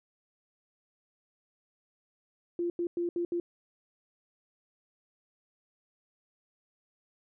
sine tone bursts at uneven times, 346.1 Hz, F4, 16 cents flat, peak -28 dBFS, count 5, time 2.59-2.7 / 2.79-2.87 / 2.97-3.09 / 3.16-3.25 / 3.32-3.4 s, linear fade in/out 2 ms, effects none

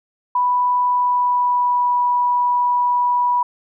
sine tone with pitch glide, 987.8 to 978.1 Hz, B5 to B5, 0 to -17 cents, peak -14 dBFS, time 0.35-3.43 s, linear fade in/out 5 ms, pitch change -17 cents, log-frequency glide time 0.83-1.99 s, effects none

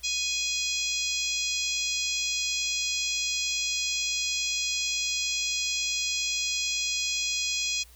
harmonic tone, 830.6 Hz, G#5, in tune, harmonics 3 / 4 / 5 / 6 / 7 / 8 / 9, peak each -32 / -33 / -34 / -35 / -35 / -36 / -37 dBFS, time 0.03-7.84 s, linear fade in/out 20 ms, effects added 60 Hz sine -52 dBFS peak until 7.95 s + white hiss -56 dBFS RMS until 7.95 s

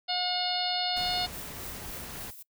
harmonic tone, 721 Hz, F#5, 45 cents flat, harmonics 1 / 2 / 3 / 4 / 5 / 6 / 7, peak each -32 / -41 / -41 / -36 / -35 / -31 / -39 dBFS, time 0.08-1.27 s, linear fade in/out 20 ms
pink noise, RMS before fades -42 dBFS, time 0.96-2.31 s, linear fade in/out 10 ms
violet noise with tremolo, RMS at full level -41 dBFS, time 1.32-2.43 s, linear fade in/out 10 ms, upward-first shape triangle, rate 3.6 Hz, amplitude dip 60%
effects noise-tail reverb RT60 0.1 s tail -24 dB re dry

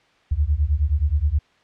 sine beating tone pair, 69.3 / 78.8 Hz, C#2 / D#2, 0 / +23 cents, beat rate 9.5 Hz, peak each -20 dBFS, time 0.31-1.39 s, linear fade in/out 10 ms, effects white hiss -58 dBFS RMS until 1.63 s + low-pass 3000 Hz 12 dB/octave

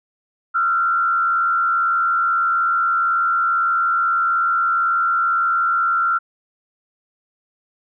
sine tone with frequency modulation, 1368 Hz, F6, 36 cents flat, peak -15 dBFS, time 0.54-6.19 s, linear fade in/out 20 ms, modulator 78.3 Hz, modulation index 0.68, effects none

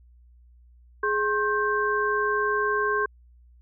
sine tone cluster, 417.9 / 1070 / 1565 Hz, G#4 / C6 / G6, +11 / +38 / -3 cents, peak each -26 dBFS, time 1.03-3.06 s, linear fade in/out 5 ms, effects added 60 Hz sine -51 dBFS peak until 3.61 s

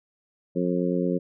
harmonic tone, 89.3 Hz, F2, 39 cents sharp, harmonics 2 / 3 / 4 / 5 / 6, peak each -26 / -28 / -29 / -30 / -31 dBFS, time 0.55-1.19 s, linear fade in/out 20 ms, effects none

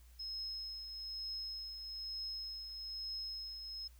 sine tone with tremolo, 5160 Hz, E8, 38 cents flat, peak -39 dBFS, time 0.19-3.88 s, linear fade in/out 10 ms, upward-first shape triangle, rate 1.1 Hz, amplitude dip 50%, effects added 60 Hz sine -57 dBFS peak until 3.99 s + white hiss -69 dBFS RMS until 3.99 s

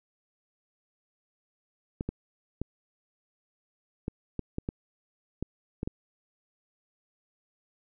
clicks, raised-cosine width 3 ms, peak -18 dBFS, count 10, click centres 2.009 / 2.09 / 2.616 / 4.081 / 4.393 / 4.584 / 4.689 / 5.426 / 5.831 / 5.875 s, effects none

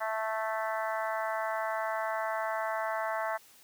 harmonic tone, 220 Hz, A3, in tune, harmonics 3 / 4 / 5 / 6 / 7 / 8 / 9, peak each -34 / -36 / -38 / -40 / -41 / -42 / -43 dBFS, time 0-3.38 s, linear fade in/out 20 ms, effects white hiss -58 dBFS RMS until 3.63 s + high-pass 100 Hz 12 dB/octave

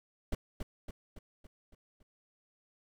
brown noise with echo, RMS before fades -32 dBFS, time 0.32-0.35 s, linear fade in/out 5 ms, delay 280 ms, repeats 6, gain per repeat -5 dB, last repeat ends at 2.03 s, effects none

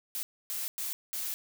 blue noise bursts at uneven times, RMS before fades -35 dBFS, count 4, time 0.15-0.23 / 0.5-0.68 / 0.78-0.93 / 1.13-1.34 s, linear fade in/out 0 ms, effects none

